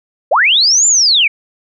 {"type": "linear two-way sweep", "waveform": "sine", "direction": "up then down", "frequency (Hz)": [451.7, 7310, 2173], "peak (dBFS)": -7, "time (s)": [0.31, 1.28], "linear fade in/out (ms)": 10, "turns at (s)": 0.87, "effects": []}